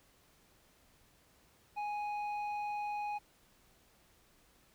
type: tone with low-pass filter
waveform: square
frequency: 830.6 Hz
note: G#5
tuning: in tune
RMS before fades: -38 dBFS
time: 1.76-3.19 s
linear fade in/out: 20 ms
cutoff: 1900 Hz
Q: 1.6
effects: pink hiss -67 dBFS RMS until 4.74 s